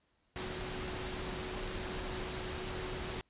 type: tone in noise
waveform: sine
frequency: 370 Hz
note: F#4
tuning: in tune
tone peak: -44 dBFS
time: 0.36-3.21 s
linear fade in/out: 0 ms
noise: pink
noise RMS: -40 dBFS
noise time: 0.36-3.21 s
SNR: -7 dB
effects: pink hiss -75 dBFS RMS until 3.29 s + resampled to 8000 Hz

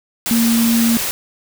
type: tone in noise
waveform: sine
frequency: 230.9 Hz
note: A#3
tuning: 16 cents flat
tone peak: -12 dBFS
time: 0.31-0.97 s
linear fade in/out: 0 ms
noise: white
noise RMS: -21 dBFS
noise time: 0.26-1.11 s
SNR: +6 dB
effects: none

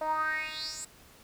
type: tone with band-pass filter sweep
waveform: 10% pulse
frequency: 311.1 Hz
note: D#4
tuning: in tune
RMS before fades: -33 dBFS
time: 0.01-0.85 s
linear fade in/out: 5 ms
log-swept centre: 700 to 8400 Hz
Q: 6.4
effects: pink hiss -56 dBFS RMS until 1.23 s

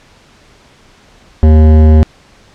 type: tone with hard clipping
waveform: sine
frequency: 77.78 Hz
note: D#2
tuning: in tune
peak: -4 dBFS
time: 1.43-2.03 s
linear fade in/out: 0 ms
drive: 14 dB
effects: pink hiss -44 dBFS RMS until 2.54 s + low-pass 6000 Hz 12 dB/octave

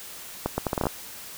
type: accelerating click train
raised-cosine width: 1 ms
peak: -10 dBFS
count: 9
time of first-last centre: 0.46-0.869 s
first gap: 120 ms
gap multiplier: 0.73
effects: white hiss -41 dBFS RMS until 1.37 s

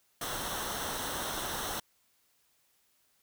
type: noise with comb filter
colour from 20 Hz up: pink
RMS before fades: -36 dBFS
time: 0.21-1.8 s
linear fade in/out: 5 ms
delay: 0.42 ms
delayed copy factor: -0.65
effects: white hiss -71 dBFS RMS until 3.22 s

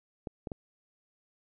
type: clicks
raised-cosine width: 2 ms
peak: -23 dBFS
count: 3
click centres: 0.272 / 0.472 / 0.518 s
effects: none

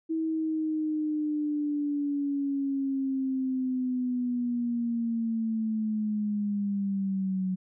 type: linear sweep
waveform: sine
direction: down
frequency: 323.5 to 185 Hz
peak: -26 dBFS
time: 0.09-7.56 s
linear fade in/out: 20 ms
effects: none

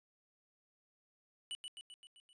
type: tone with echo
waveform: square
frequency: 2960 Hz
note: F#7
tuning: in tune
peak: -40 dBFS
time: 1.51-1.55 s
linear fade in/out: 0 ms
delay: 130 ms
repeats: 6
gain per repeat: -4 dB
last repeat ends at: 2.33 s
effects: resampled to 22050 Hz

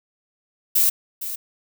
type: noise with echo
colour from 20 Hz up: violet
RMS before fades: -17 dBFS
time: 0.75-0.9 s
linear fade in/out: 10 ms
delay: 460 ms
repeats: 1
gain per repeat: -12 dB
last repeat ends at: 1.36 s
effects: none

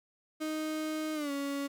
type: tone with pitch glide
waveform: 35% pulse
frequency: 311.1 to 280.4 Hz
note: D#4 to C#4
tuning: 0 to +20 cents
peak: -31 dBFS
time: 0.4-1.68 s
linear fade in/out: 20 ms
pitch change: -180 cents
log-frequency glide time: 1.14-1.31 s
effects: none

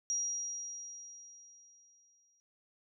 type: tone with exponential decay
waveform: sine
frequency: 5720 Hz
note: F8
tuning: 41 cents sharp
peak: -30 dBFS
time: 0.1-2.4 s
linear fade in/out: 0 ms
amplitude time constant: 500 ms
effects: none

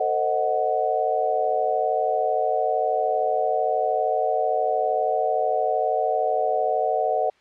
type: chord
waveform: sine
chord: A diminished seventh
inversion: none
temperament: equal with one note detuned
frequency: 450.3 / 523.3 / 622.3 / 740 Hz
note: A4 / C5 / Eb5 / Gb5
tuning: +40 / 0 / 0 / 0 cents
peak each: -27 / -28 / -25 / -23 dBFS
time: 0-7.3 s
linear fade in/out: 5 ms
effects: white hiss -59 dBFS RMS until 7.4 s + low-pass 3000 Hz 12 dB/octave

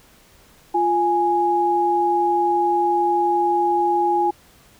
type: tone pair together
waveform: sine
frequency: 348.4 / 830.6 Hz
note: F4 / G#5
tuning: -4 / 0 cents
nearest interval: octave + minor third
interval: 1504 cents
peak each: -21 / -17 dBFS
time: 0.74-4.31 s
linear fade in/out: 10 ms
effects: pink hiss -52 dBFS RMS until 4.79 s

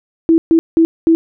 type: tone bursts at uneven times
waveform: sine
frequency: 328 Hz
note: E4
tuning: 9 cents flat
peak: -6 dBFS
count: 4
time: 0.29-0.38 / 0.51-0.59 / 0.77-0.85 / 1.07-1.15 s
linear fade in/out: 0 ms
effects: none

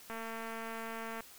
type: click train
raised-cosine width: 0.5 ms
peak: -28 dBFS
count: 251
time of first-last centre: 0.1-1.206 s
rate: 226 Hz
effects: white hiss -55 dBFS RMS until 1.38 s

